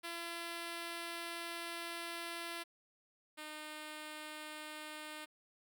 5% pulse tone pair in turn, 339 / 305.7 Hz, E4 / D#4, +49 / -30 cents, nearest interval major second, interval 179 cents, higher first, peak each -30 / -34 dBFS, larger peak first, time 0.03-2.64 / 3.37-5.26 s, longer first, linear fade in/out 20 ms, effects none

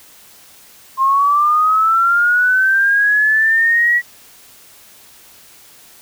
sine linear sweep, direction up, 1055 to 1938 Hz, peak -10 dBFS, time 0.97-4.02 s, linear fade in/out 50 ms, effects white hiss -44 dBFS RMS until 6.01 s

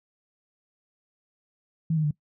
sine tone with pitch steps, 161.5 / 155.01 / 148.78 Hz, E3 / D#3 / D3, -35 / -6 / +23 cents, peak -21 dBFS, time 1.9-2.11 s, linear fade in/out 5 ms, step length 70 ms, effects noise-tail reverb RT60 0.1 s tail -21 dB re dry

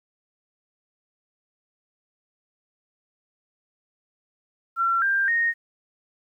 sine tone with pitch steps, 1359 / 1588.4 / 1856.4 Hz, F6 / G6 / A#6, -48 / +22 / -8 cents, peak -19 dBFS, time 4.76-5.54 s, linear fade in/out 50 ms, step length 260 ms, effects 10-bit

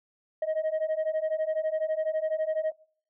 sine beating tone pair, 622.3 / 634.3 Hz, D#5 / D#5, 0 / +33 cents, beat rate 12 Hz, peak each -27 / -27 dBFS, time 0.42-2.72 s, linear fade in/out 5 ms, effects noise-tail reverb RT60 0.6 s tail -25 dB re dry + tanh soft clip ceiling -23 dBFS

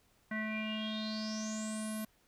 square tone with low-pass filter sweep, 216.6 Hz, A3, 27 cents flat, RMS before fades -38 dBFS, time 0.31-2.05 s, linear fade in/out 5 ms, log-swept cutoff 1800 to 12000 Hz, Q 9.5, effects pink hiss -70 dBFS RMS until 2.27 s

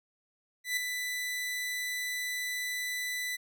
sawtooth tone with ADSR envelope, 1989 Hz, B6, 12 cents sharp, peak -23 dBFS, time 0.64-3.37 s, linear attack 130 ms, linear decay 3 ms, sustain -6 dB, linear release 20 ms, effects none

